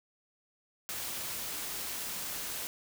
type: noise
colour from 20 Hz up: white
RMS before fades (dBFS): -38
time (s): 0.89-2.67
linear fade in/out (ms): 0
effects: none